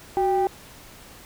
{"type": "tone pair together", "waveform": "sine", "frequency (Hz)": [372.7, 791], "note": ["F#4", "G5"], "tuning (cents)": [13, 15], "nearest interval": "octave + minor second", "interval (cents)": 1302, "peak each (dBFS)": -20, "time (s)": [0.17, 0.47], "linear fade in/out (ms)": 0, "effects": ["tanh soft clip ceiling -14 dBFS", "pink hiss -46 dBFS RMS until 1.25 s"]}